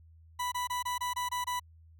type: tone bursts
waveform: 40% pulse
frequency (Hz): 987.8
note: B5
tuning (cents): 0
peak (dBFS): -30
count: 8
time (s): 0.39-1.598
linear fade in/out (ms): 10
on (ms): 130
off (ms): 24
effects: added 81 Hz sine -54 dBFS peak until 1.99 s